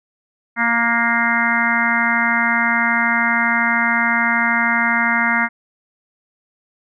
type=harmonic tone with a mistuned harmonic; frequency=233.1 Hz; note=A#3; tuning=in tune; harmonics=1 / 3 / 4 / 5 / 6 / 7 / 8 / 9; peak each=-23 / -27 / -23 / -26 / -21 / -23 / -22 / -20 dBFS; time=0.56-5.49 s; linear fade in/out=50 ms; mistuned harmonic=6; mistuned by=+23 cents; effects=none